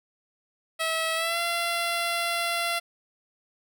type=tone with pitch glide; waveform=10% pulse; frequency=648 to 684.6 Hz; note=E5 to F5; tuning=-30 to -35 cents; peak=-17 dBFS; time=0.79-2.8 s; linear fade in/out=20 ms; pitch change=+95 cents; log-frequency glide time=1.15-1.39 s; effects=none